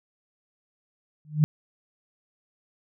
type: tone with exponential growth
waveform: sine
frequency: 151.7 Hz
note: D#3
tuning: 44 cents flat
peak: -12 dBFS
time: 1.25-1.44 s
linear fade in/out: 0 ms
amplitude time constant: 40 ms
effects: none